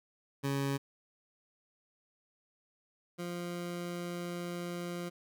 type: tone pair in turn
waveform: 20% pulse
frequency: 138.59 / 174.61 Hz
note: C#3 / F3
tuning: 0 / 0 cents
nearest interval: major third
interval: 400 cents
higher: second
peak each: -26 / -32 dBFS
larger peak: first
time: 0.43-0.78 / 3.18-5.1 s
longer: second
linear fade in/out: 20 ms
effects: none